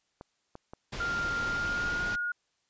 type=clicks; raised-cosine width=1 ms; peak=-29 dBFS; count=3; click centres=0.211 / 0.554 / 0.735 s
type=low-pass noise; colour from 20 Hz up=pink; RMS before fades=-38 dBFS; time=0.92-2.16 s; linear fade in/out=10 ms; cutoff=6400 Hz; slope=24 dB/octave
type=tone with pitch glide; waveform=sine; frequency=1398 to 1436.5 Hz; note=F6 to F6; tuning=+1 to +48 cents; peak=-29 dBFS; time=1-2.32 s; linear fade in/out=5 ms; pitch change=+47 cents; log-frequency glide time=1.43-2.19 s
effects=white hiss -75 dBFS RMS until 2.69 s + resampled to 16000 Hz